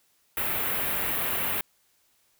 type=band-stop noise; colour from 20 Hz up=white; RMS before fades=-28 dBFS; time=0.37-1.61 s; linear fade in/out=2 ms; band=2900 to 12000 Hz; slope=24 dB/octave; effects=white hiss -67 dBFS RMS until 2.39 s